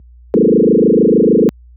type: tone with frequency modulation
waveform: sine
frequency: 332.9 Hz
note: E4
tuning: 17 cents sharp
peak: -6 dBFS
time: 0.34-1.49 s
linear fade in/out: 0 ms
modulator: 26.6 Hz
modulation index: 5.5
effects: added 60 Hz sine -22 dBFS peak until 1.76 s + high-pass 150 Hz 12 dB/octave